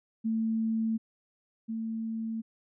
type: tone pair in turn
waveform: sine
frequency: 223.3 / 224.1 Hz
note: A3 / A3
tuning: +26 / +32 cents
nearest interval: unison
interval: 6 cents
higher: second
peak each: -26 / -31 dBFS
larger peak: first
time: 0.24-0.98 / 1.68-2.42 s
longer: neither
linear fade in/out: 20 ms
effects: none